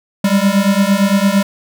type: beating tone pair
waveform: square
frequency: 194 / 202.8 Hz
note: G3 / G#3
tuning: -18 / -41 cents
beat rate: 8.8 Hz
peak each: -14 dBFS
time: 0.24-1.43 s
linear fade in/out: 5 ms
effects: none